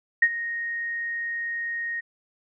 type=tone with ADSR envelope; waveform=sine; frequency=1864.7 Hz; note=A#6; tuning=in tune; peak=-12 dBFS; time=0.22-2.01 s; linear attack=6 ms; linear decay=55 ms; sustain=-15 dB; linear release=17 ms; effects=none